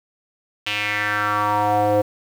square tone with band-pass filter sweep, 104.3 Hz, G#2, 8 cents sharp, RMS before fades -20 dBFS, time 0.66-2.02 s, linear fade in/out 10 ms, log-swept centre 2900 to 530 Hz, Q 3.8, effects 7-bit

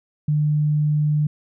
sine tone, 150 Hz, D3, 37 cents sharp, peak -16 dBFS, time 0.28-1.27 s, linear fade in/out 5 ms, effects none

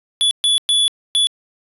square tone bursts at uneven times, 3432 Hz, A7, 44 cents flat, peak -13 dBFS, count 4, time 0.21-0.31 / 0.44-0.58 / 0.69-0.88 / 1.15-1.27 s, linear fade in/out 0 ms, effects resampled to 32000 Hz

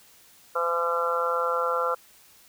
harmonic tone, 170.1 Hz, F3, 45 cents flat, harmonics 3 / 4 / 5 / 6 / 7 / 8, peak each -27 / -36 / -36 / -33 / -31 / -27 dBFS, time 0.55-1.95 s, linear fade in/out 10 ms, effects white hiss -55 dBFS RMS until 2.48 s

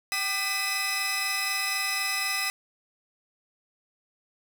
sawtooth tone cluster, 776 / 1199 / 2000 / 2567 / 5110 Hz, G5 / D6 / B6 / E7 / D#8, -18 / +36 / +21 / -47 / +45 cents, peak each -34 / -32 / -27 / -29 / -30 dBFS, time 0.12-2.5 s, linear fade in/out 0 ms, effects none

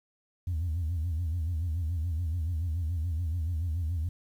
sine tone with vibrato, 83 Hz, E2, 12 cents sharp, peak -26 dBFS, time 0.47-4.09 s, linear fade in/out 5 ms, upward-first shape sine, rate 7 Hz, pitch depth 140 cents each way, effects tanh soft clip ceiling -25 dBFS + 10-bit

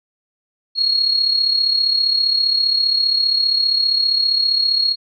sine tone with amplitude modulation, 4300 Hz, C8, 47 cents sharp, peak -11 dBFS, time 0.75-4.96 s, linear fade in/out 50 ms, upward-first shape sine, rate 35.1 Hz, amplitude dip 60%, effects none

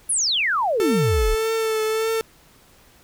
sine exponential sweep, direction down, 11320 to 31.68 Hz, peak -18 dBFS, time 0.09-1.35 s, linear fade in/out 10 ms
45% pulse tone with vibrato, 442.1 Hz, A4, 8 cents sharp, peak -20 dBFS, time 0.8-2.21 s, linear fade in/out 0 ms, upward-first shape triangle, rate 1.7 Hz, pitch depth 32 cents each way
effects pink hiss -53 dBFS RMS until 3.03 s

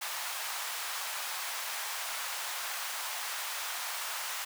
pink high-pass noise, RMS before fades -37 dBFS, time 0.01-4.45 s, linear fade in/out 10 ms, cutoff 800 Hz, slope 24 dB/octave, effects none

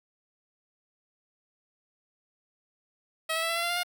10% pulse tone with pitch steps, 642 / 651.3 / 660.8 / 670.4 / 680.2 / 690.1 / 700.1 / 710.3 Hz, E5 / E5 / E5 / E5 / F5 / F5 / F5 / F5, -46 / -21 / +4 / +29 / -46 / -21 / +4 / +29 cents, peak -19 dBFS, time 3.29-3.834 s, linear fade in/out 10 ms, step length 68 ms, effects none

